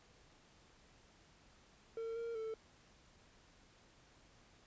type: tone with pitch steps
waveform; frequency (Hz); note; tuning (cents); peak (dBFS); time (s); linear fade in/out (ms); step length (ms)
triangle; 454.1 / 463.3 / 443.3; A#4 / A#4 / A4; -45 / -11 / +13; -38; 1.97-2.54; 2; 190
effects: pink hiss -66 dBFS RMS until 4.66 s + resampled to 16000 Hz